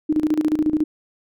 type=tone with tremolo; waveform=sine; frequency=307.2 Hz; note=D#4; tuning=22 cents flat; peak=-14 dBFS; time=0.09-0.84 s; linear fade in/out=10 ms; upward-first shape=square; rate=14 Hz; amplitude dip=75%; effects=none